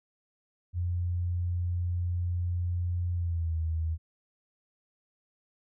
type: tone with pitch glide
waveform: sine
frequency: 88 to 80.7 Hz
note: F2 to E2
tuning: +14 to -36 cents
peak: -27 dBFS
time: 0.73-3.98 s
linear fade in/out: 50 ms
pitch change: -150 cents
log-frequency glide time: 3.13-3.57 s
effects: none